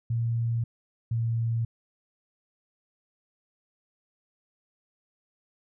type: tone pair in turn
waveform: sine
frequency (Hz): 116.3 / 115.16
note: A#2 / A#2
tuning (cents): -4 / -21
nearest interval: unison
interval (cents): 17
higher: first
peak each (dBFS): -24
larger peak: neither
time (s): 0.1-0.64 / 1.11-1.65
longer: neither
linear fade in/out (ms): 5
effects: none